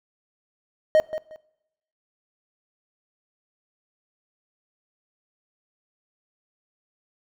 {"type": "tone with echo", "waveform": "triangle", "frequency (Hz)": 622.3, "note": "D#5", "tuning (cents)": 0, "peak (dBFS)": -11, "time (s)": [0.95, 1], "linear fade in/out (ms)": 0, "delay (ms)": 180, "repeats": 2, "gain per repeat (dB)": -13, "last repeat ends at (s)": 1.36, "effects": ["noise-tail reverb RT60 0.9 s tail -23 dB re dry"]}